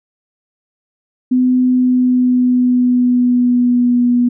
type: tone with pitch glide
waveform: sine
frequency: 252.8 to 243.6 Hz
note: B3 to B3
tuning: +41 to -24 cents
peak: -9 dBFS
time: 1.31-4.29 s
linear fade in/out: 10 ms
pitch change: -65 cents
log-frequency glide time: 1.64-4.04 s
effects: none